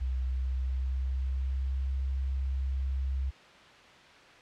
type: tone with pitch glide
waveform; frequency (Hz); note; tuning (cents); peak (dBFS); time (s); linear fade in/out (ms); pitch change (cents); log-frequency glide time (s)
sine; 64 to 66.53; C2 to C2; -38 to +29; -28; 0-3.31; 20; +67; 0.23-1.9
effects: white hiss -53 dBFS RMS until 4.41 s + low-pass 3000 Hz 12 dB/octave